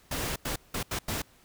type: noise bursts at uneven times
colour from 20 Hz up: pink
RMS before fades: -32 dBFS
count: 5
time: 0.11-0.36 / 0.45-0.56 / 0.74-0.83 / 0.91-0.99 / 1.08-1.22 s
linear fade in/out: 5 ms
effects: pink hiss -60 dBFS RMS until 1.44 s